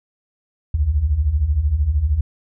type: beating tone pair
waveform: sine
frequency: 64.6 / 77.6 Hz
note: C2 / D#2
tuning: -21 / -4 cents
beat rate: 13 Hz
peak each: -21 / -16 dBFS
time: 0.74-2.21 s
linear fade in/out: 5 ms
effects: none